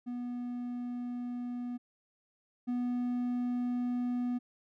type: tone pair in turn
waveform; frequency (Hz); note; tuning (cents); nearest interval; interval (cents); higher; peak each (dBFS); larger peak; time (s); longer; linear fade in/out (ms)
triangle; 244.2 / 245.4; B3 / B3; -19 / -11; unison; 8; second; -33 / -28; second; 0.06-1.78 / 2.67-4.39; neither; 20
effects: none